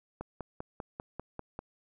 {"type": "click train", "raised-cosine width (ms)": 1, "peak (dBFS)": -24, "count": 8, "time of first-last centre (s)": [0.21, 1.591], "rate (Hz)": 5.07, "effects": []}